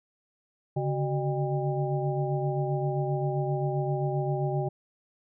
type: tone cluster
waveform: sine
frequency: 140.3 / 147.9 / 375.4 / 606 / 800 Hz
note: C#3 / D3 / F#4 / D#5 / G5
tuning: +21 / +13 / +25 / -46 / +35 cents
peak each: -28 / -36 / -32 / -35 / -35 dBFS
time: 0.76-4.69 s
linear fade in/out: 10 ms
effects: none